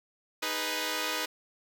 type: chord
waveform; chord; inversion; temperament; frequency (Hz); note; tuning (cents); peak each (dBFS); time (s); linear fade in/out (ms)
5% pulse; G# minor; second; equal; 311.1 / 415.3 / 493.9; D#4 / G#4 / B4; 0 / 0 / 0; -23 / -27 / -21; 0.42-1.26; 10
effects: none